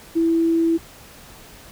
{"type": "tone", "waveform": "sine", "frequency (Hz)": 330.4, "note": "E4", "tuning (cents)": 4, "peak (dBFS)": -15, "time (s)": [0.15, 0.78], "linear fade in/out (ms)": 20, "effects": ["pink hiss -44 dBFS RMS until 1.71 s"]}